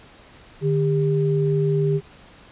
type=tone pair together; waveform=sine; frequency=150.38 / 399.5 Hz; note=D3 / G4; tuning=+41 / +33 cents; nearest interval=octave + perfect fourth; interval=1692 cents; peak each=-19 / -21 dBFS; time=0.61-2.01 s; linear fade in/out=50 ms; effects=pink hiss -48 dBFS RMS until 2.51 s + resampled to 8000 Hz